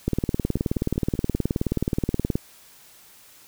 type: two click trains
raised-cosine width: 3 ms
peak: -23 / -9 dBFS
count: 5 / 44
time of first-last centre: 0.57-1.347 / 0.08-2.355 s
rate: 5.15 / 18.9 Hz
effects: white hiss -51 dBFS RMS until 3.47 s